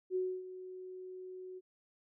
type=tone with ADSR envelope; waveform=sine; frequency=370 Hz; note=F#4; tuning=in tune; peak=-30 dBFS; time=0.1-1.61 s; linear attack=55 ms; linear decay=270 ms; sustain=-14 dB; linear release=35 ms; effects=none